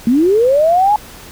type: linear sweep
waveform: sine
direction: up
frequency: 220 to 858 Hz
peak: -8 dBFS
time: 0.07-0.96 s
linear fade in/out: 2 ms
effects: pink hiss -36 dBFS RMS until 1.31 s